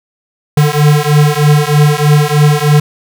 square beating tone pair, 146.83 / 150.03 Hz, D3 / D3, 0 / +37 cents, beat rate 3.2 Hz, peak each -10 dBFS, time 0.57-2.8 s, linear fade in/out 5 ms, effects none

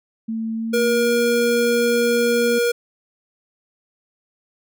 sine tone with pitch glide, 223.9 to 235.8 Hz, A3 to A#3, +30 to +20 cents, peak -22 dBFS, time 0.28-2.59 s, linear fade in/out 10 ms, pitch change +90 cents, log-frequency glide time 0.56-1.14 s
square tone, 475.9 Hz, A#4, 36 cents sharp, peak -17 dBFS, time 0.73-2.72 s, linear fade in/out 10 ms
effects none

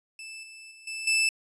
sawtooth tone with level steps, 2637 Hz, E7, in tune, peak -36 / -41 / -45 / -30 / -18 dBFS, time 0.19-1.29 s, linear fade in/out 2 ms, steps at 0.43 / 0.71 / 0.87 / 1.07 s, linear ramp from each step 5 ms, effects resampled to 24000 Hz

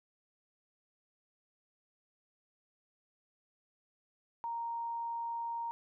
sine tone, 931 Hz, A#5, 2 cents flat, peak -35 dBFS, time 4.44-5.71 s, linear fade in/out 0 ms, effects none

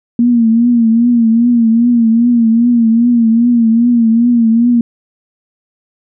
sine tone with vibrato, 233.1 Hz, A#3, in tune, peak -6 dBFS, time 0.19-4.81 s, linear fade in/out 2 ms, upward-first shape triangle, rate 2.5 Hz, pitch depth 87 cents each way, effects none

